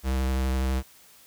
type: tone with vibrato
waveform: square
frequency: 65.41 Hz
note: C2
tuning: in tune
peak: -24 dBFS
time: 0.03-0.83 s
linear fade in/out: 50 ms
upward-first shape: square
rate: 12 Hz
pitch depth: 15 cents each way
effects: white hiss -54 dBFS RMS until 1.26 s